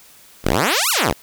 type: exponential two-way sweep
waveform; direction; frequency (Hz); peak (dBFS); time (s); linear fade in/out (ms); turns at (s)
5% pulse; up then down; 36.24 to 1508 to 54.5; -4; 0.44-1.13; 10; 0.9
effects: white hiss -47 dBFS RMS until 1.22 s